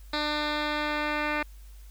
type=tone with low-pass filter sweep; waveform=10% pulse; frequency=299.3 Hz; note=D4; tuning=33 cents sharp; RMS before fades=-29 dBFS; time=0.13-1.43 s; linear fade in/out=5 ms; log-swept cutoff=3900 to 2600 Hz; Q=4; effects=added 50 Hz sine -44 dBFS peak until 1.9 s + white hiss -60 dBFS RMS until 1.9 s